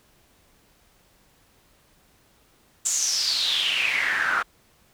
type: noise with band-pass filter sweep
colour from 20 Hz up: pink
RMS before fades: -24 dBFS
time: 2.85-4.43 s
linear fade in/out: 10 ms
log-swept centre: 7500 to 1300 Hz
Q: 7.3
effects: pink hiss -60 dBFS RMS until 4.93 s